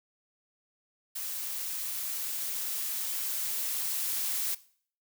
blue noise with level ramp, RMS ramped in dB -36 to -31 dBFS, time 1.15-4.55 s, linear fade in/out 10 ms, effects noise-tail reverb RT60 0.5 s tail -18 dB re dry

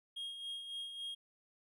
triangle tone with tremolo, 3255 Hz, G#7, 36 cents flat, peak -38 dBFS, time 0.16-1.15 s, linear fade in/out 10 ms, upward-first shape sine, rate 3.6 Hz, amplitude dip 50%, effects none

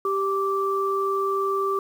sine tone pair together, 392 / 1168.9 Hz, G4 / D6, 0 / -9 cents, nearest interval octave + perfect fifth, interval 1891 cents, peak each -24 dBFS, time 0.05-1.79 s, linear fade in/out 2 ms, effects 8-bit

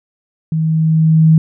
sine tone with level ramp, 159.3 Hz, D#3, 41 cents sharp, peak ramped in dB -13 to -4 dBFS, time 0.52-1.38 s, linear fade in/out 2 ms, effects none

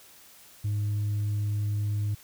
sine tone, 103.83 Hz, G#2, in tune, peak -23 dBFS, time 0.64-2.15 s, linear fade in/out 10 ms, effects tanh soft clip ceiling -24 dBFS + white hiss -53 dBFS RMS until 2.23 s

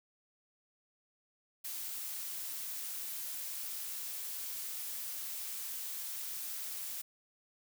blue noise, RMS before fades -41 dBFS, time 1.64-7.02 s, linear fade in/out 10 ms, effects none

